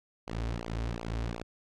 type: tone with flanger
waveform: sawtooth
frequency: 57.2 Hz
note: A#1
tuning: 32 cents flat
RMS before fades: -35 dBFS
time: 0.27-1.43 s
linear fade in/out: 5 ms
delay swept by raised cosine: 0.53 to 6.03 ms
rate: 2.7 Hz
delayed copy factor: -0.95
effects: low-pass 6000 Hz 12 dB/octave